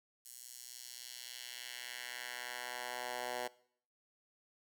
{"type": "tone with high-pass filter sweep", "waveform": "10% pulse", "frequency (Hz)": 123.47, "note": "B2", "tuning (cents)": 0, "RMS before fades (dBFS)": -45, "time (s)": [0.25, 3.48], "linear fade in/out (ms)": 10, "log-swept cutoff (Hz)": [8200, 590], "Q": 1.1, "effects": ["noise-tail reverb RT60 0.6 s tail -21 dB re dry"]}